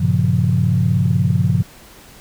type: chord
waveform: sine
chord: G half-diminished seventh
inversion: none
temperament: equal with one note detuned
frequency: 98 / 117.96 / 138.59 / 174.61 Hz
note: G2 / Bb2 / Db3 / F3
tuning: 0 / +21 / 0 / 0 cents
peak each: -18 dBFS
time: 0-1.63 s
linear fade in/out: 10 ms
effects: tanh soft clip ceiling -3 dBFS + pink hiss -43 dBFS RMS until 2.2 s